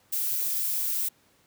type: noise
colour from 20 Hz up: violet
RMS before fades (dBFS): -28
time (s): 0.12-1.09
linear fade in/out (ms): 10
effects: pink hiss -63 dBFS RMS until 1.46 s + high-pass 100 Hz 12 dB/octave